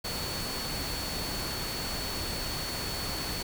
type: tone in noise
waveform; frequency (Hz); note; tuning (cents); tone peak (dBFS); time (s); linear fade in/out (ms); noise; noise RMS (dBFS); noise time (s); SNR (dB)
sine; 4431; C#8; -2; -37; 0.04-3.43; 10; pink; -35; 0.04-3.43; -5
effects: none